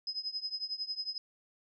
sine tone with tremolo, 5060 Hz, D#8, 28 cents sharp, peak -31 dBFS, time 0.07-1.18 s, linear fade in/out 2 ms, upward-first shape triangle, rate 11 Hz, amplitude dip 95%, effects none

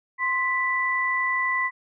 sine tone pair together, 1046.5 / 1978.3 Hz, C6 / B6, 0 / +2 cents, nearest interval major seventh, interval 1102 cents, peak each -26 / -23 dBFS, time 0.18-1.71 s, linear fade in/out 50 ms, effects none

